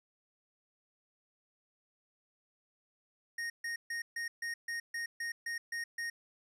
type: tone bursts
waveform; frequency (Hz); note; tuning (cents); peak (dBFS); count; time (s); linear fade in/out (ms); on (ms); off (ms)
square; 1859; A#6; -5; -36; 11; 3.38-6.1; 5; 120; 140
effects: low-pass 10000 Hz 12 dB/octave